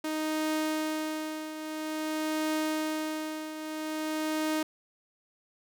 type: tone with tremolo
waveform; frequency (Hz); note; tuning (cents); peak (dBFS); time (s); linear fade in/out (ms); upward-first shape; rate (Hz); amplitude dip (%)
sawtooth; 311; D#4; -1; -23; 0.04-4.63; 5; triangle; 0.5; 70
effects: none